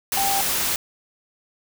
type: tone in noise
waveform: sine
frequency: 788 Hz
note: G5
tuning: 9 cents sharp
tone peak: -22 dBFS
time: 0.17-0.41 s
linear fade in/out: 2 ms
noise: white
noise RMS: -23 dBFS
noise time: 0.12-0.76 s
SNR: -2 dB
effects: none